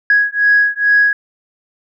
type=beating tone pair; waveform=sine; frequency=1661.2 / 1663.5 Hz; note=G#6 / G#6; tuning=0 / +2 cents; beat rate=2.3 Hz; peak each=-12 dBFS; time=0.1-1.13 s; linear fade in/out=2 ms; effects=tanh soft clip ceiling -2 dBFS